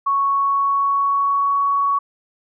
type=tone with pitch glide; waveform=sine; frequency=1108.7 to 1120.3 Hz; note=C#6 to C#6; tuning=0 to +18 cents; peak=-15 dBFS; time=0.06-1.99 s; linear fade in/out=10 ms; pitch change=+18 cents; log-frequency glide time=0.25-1.58 s; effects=none